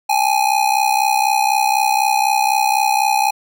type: ring-modulated tone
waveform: square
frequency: 830.6 Hz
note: G#5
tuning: in tune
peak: -11 dBFS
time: 0.09-3.31 s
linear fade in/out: 10 ms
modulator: 32 Hz
effects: none